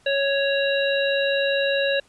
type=harmonic tone; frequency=554.4 Hz; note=C#5; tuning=in tune; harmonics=1 / 3 / 5 / 7; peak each=-21 / -26 / -28 / -29 dBFS; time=0.06-2 s; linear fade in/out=5 ms; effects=pink hiss -58 dBFS RMS until 2.08 s + resampled to 24000 Hz